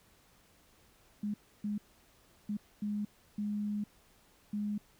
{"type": "tone bursts at uneven times", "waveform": "sine", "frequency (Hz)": 207.7, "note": "G#3", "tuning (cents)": 0, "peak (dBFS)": -32, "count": 6, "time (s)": [[1.23, 1.34], [1.64, 1.78], [2.49, 2.57], [2.82, 3.05], [3.38, 3.84], [4.53, 4.78]], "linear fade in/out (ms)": 5, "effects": ["pink hiss -65 dBFS RMS until 4.99 s"]}